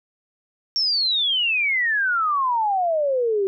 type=exponential sweep; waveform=sine; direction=down; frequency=5550 to 379.4 Hz; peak=-18 dBFS; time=0.76-3.47 s; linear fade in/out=0 ms; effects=none